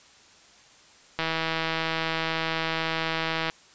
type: click train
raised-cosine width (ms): 0.3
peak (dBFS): -11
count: 375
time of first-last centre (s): 1.19-3.499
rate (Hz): 162
effects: white hiss -54 dBFS RMS until 3.74 s + resampled to 16000 Hz